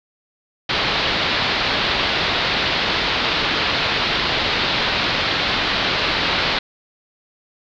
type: low-pass noise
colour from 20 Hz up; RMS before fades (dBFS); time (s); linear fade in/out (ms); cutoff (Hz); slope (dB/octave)
white; -20; 0.69-6.59; 5; 4400; 48
effects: none